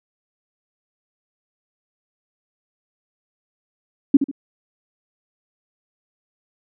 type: tone with echo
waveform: sine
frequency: 277.7 Hz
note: C#4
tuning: 3 cents sharp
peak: -5 dBFS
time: 4.14-4.17 s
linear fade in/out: 5 ms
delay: 72 ms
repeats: 2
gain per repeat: -10 dB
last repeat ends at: 4.314 s
effects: none